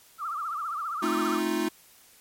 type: tone with vibrato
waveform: sine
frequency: 1258 Hz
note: D#6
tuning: 19 cents sharp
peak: -29 dBFS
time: 0.18-1.41 s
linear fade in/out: 50 ms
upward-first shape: triangle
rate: 15 Hz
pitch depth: 180 cents each way
type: chord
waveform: square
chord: F dominant seventh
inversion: first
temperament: equal with one note detuned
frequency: 220 / 264.4 / 311.1 / 349.2 Hz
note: A3 / C4 / Eb4 / F4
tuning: 0 / +18 / 0 / 0 cents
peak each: -33 / -36 / -30 / -30 dBFS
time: 1.02-1.69 s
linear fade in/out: 10 ms
effects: white hiss -56 dBFS RMS until 2.2 s + MP3 64 kbps